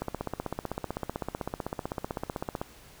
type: click train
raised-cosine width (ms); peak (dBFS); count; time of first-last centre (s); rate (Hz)
1; -17; 42; 0.02-2.615; 15.8
effects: pink hiss -53 dBFS RMS until 3 s